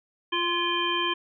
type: harmonic tone with a mistuned harmonic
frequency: 347.8 Hz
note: F4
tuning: 7 cents flat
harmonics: 1 / 3 / 5 / 7 / 9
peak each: -31 / -28 / -33 / -33 / -28 dBFS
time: 0.32-1.14 s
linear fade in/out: 10 ms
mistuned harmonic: 5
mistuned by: -28 cents
effects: none